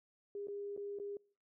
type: tone with dropouts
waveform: sine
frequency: 405.1 Hz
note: G#4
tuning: 43 cents flat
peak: -40 dBFS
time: 0.35-1.17 s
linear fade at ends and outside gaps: 2 ms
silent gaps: 0.472-0.483 / 0.765-0.775 / 0.988-0.998 s
effects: noise-tail reverb RT60 0.5 s tail -26 dB re dry